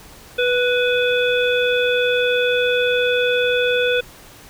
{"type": "harmonic tone with a mistuned harmonic", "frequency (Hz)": 492.7, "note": "B4", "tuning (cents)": -4, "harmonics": [1, 3, 5, 7], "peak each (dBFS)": [-17, -22, -24, -25], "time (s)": [0.38, 4.01], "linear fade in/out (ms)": 10, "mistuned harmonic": 5, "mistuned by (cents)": 40, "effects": ["pink hiss -43 dBFS RMS until 4.49 s"]}